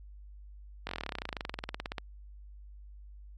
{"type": "slowing click train", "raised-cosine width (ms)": 0.3, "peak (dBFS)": -19, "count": 30, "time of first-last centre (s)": [0.87, 1.982], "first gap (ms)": 21, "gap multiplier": 1.04, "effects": ["added 50 Hz sine -47 dBFS peak until 3.37 s", "AAC 48 kbps"]}